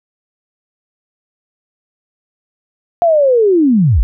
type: linear sweep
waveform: sine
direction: down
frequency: 701 to 38.89 Hz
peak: -7 dBFS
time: 3.02-4.03 s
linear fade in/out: 0 ms
effects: none